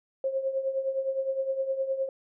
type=tone with tremolo; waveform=sine; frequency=535 Hz; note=C5; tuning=38 cents sharp; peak=-23 dBFS; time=0.24-2.09 s; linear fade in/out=2 ms; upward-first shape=triangle; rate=9.7 Hz; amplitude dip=75%; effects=none